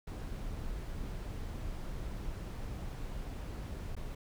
brown noise with dropouts, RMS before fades -40 dBFS, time 0.07-4.15 s, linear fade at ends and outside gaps 5 ms, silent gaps 3.953-3.965 s, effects none

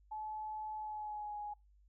sine tone with pitch glide, 860 to 833.1 Hz, A5 to G#5, -40 to +5 cents, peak -40 dBFS, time 0.11-1.54 s, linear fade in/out 10 ms, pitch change -55 cents, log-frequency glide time 0.76-1.37 s, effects noise-tail reverb RT60 0.2 s tail -23 dB re dry + added 50 Hz sine -63 dBFS peak until 1.88 s

